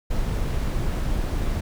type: noise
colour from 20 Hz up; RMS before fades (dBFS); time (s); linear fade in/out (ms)
brown; -24; 0.1-1.61; 10
effects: none